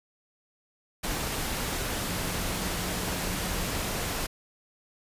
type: tone in noise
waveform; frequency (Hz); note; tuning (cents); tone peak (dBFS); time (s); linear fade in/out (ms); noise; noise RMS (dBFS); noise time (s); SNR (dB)
sine; 180; F#3; -47; -38; 2.09-3.7; 10; pink; -31; 1.03-4.27; -10
effects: resampled to 32000 Hz